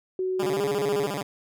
sine tone with pitch glide, 372.6 to 413.4 Hz, F#4 to G#4, +12 to -8 cents, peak -24 dBFS, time 0.19-1.06 s, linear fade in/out 2 ms, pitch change +180 cents, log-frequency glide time 0.48-0.64 s
10% pulse tone with vibrato, 168.9 Hz, E3, 42 cents sharp, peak -20 dBFS, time 0.39-1.23 s, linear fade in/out 10 ms, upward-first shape square, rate 14 Hz, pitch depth 300 cents each way
effects none

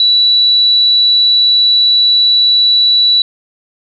sine tone, 3941 Hz, B7, 4 cents flat, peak -6 dBFS, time 0-3.22 s, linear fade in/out 2 ms, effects none

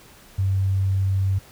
sine tone, 96.3 Hz, G2, 30 cents flat, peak -18 dBFS, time 0.38-1.39 s, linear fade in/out 10 ms, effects pink hiss -49 dBFS RMS until 1.51 s

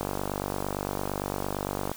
click train, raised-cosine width 1 ms, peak -15 dBFS, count 94, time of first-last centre 0.01-1.916 s, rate 48.8 Hz, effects white hiss -44 dBFS RMS until 1.96 s

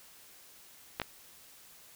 clicks, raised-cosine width 0.3 ms, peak -16 / -17 dBFS, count 2, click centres 0.999 / 1.017 s, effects white hiss -56 dBFS RMS until 1.95 s

